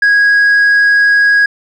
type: tone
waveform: sine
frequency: 1652 Hz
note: G#6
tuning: 10 cents flat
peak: -3 dBFS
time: 0.02-1.46 s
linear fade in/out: 5 ms
effects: tanh soft clip ceiling -5 dBFS